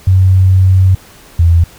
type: tone pair in turn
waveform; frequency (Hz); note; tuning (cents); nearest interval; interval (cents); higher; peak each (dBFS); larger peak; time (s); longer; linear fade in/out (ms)
sine; 93.8 / 84.31; F#2 / E2; +24 / +40; major second; 184; first; -4; neither; 0.07-0.95 / 1.39-1.64; first; 5
effects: pink hiss -39 dBFS RMS until 1.78 s